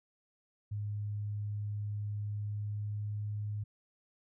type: tone with pitch glide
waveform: sine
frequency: 103.83 to 104.55 Hz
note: G#2 to G#2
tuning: 0 to +12 cents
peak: -34 dBFS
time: 0.71-3.64 s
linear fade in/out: 10 ms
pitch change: +12 cents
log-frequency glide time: 2.25-3.25 s
effects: none